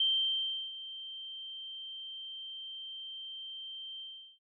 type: tone with ADSR envelope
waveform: sine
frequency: 3136 Hz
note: G7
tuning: in tune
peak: -25 dBFS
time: 0-4.39 s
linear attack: 4 ms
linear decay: 710 ms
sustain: -16 dB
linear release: 390 ms
effects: none